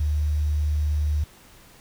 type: tone with quantisation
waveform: sine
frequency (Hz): 75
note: D2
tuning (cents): +37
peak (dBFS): -20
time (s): 0-1.24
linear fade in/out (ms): 5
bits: 8
effects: pink hiss -51 dBFS RMS until 1.8 s